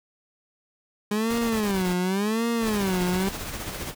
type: tone with vibrato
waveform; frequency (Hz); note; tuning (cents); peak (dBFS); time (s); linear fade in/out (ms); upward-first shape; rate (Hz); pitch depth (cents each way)
30% pulse; 204.7; G#3; -25; -20; 1.11-3.29; 5; sine; 0.9; 230
type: noise bursts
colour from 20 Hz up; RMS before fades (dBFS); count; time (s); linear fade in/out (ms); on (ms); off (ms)
pink; -35; 6; 1.3-1.934; 5; 89; 20
type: noise with tremolo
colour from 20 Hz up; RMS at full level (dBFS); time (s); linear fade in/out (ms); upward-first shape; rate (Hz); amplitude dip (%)
pink; -32; 2.6-3.95; 50; sine; 15; 40
effects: none